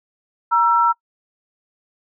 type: tone pair together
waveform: sine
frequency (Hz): 943.7 / 1338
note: A#5 / E6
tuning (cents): +21 / +25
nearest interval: tritone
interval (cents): 604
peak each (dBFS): -15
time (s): 0.51-0.93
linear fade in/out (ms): 20
effects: noise-tail reverb RT60 0.1 s tail -24 dB re dry